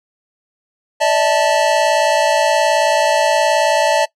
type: chord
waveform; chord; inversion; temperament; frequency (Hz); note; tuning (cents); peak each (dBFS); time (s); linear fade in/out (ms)
square; D suspended second; none; equal with one note detuned; 587.3 / 646.1 / 880; D5 / E5 / A5; 0 / -35 / 0; -17; 1-4.06; 20
effects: noise-tail reverb RT60 0.1 s tail -20 dB re dry + low-pass 8000 Hz 12 dB/octave